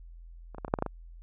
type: clicks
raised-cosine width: 1 ms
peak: -30 / -26 / -19 / -24 / -9 / -19 / -13 / -19 dBFS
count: 8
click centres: 0.547 / 0.583 / 0.648 / 0.681 / 0.739 / 0.788 / 0.824 / 0.863 s
effects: added 42 Hz sine -45 dBFS peak until 1.22 s